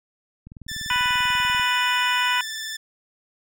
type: click train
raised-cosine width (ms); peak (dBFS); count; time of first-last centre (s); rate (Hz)
5; -28; 24; 0.47-1.597; 20.4
type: tone with vibrato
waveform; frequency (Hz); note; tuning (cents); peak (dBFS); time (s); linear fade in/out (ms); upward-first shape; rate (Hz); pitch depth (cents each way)
15% pulse; 1764; A6; +4; -23; 0.68-2.77; 10; square; 20; 22
type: harmonic tone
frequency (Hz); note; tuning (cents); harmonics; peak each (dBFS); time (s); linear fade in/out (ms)
494.5; B4; +2; 2 / 3 / 4 / 5 / 6; -24 / -25 / -28 / -27 / -26; 0.9-2.41; 2
effects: none